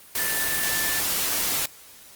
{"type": "tone in noise", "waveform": "sine", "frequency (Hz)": 1760, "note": "A6", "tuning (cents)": 0, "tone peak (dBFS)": -29, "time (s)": [0.18, 1], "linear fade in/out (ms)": 5, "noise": "white", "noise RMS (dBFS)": -25, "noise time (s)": [0.15, 1.66], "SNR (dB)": -7, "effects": ["white hiss -48 dBFS RMS until 2.15 s", "Opus 24 kbps"]}